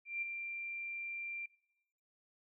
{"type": "tone with ADSR envelope", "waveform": "sine", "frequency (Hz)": 2369, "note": "D7", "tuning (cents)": 14, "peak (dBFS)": -33, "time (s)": [0.05, 1.46], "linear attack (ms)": 170, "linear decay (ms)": 15, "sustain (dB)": -6, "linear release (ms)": 5, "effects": ["noise-tail reverb RT60 0.9 s tail -23 dB re dry"]}